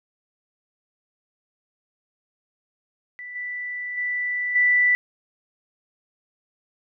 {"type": "tone with level steps", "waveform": "sine", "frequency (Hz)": 1975.5, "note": "B6", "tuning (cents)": 0, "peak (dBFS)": [-34, -28, -23, -15], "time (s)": [3.19, 4.95], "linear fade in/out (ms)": 0, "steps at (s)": [3.35, 3.97, 4.55], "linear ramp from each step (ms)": 10, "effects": []}